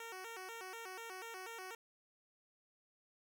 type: tone with vibrato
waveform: 10% pulse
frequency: 414.1 Hz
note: G#4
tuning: 5 cents flat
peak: -38 dBFS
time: 0-1.75 s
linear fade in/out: 2 ms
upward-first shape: square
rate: 4.1 Hz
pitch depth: 180 cents each way
effects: none